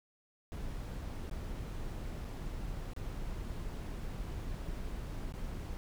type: noise with dropouts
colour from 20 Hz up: brown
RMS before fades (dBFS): -40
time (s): 0.52-5.77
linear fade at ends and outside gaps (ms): 0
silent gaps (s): 1.297-1.312 / 2.244-2.249 / 2.934-2.964 / 5.323-5.339
effects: none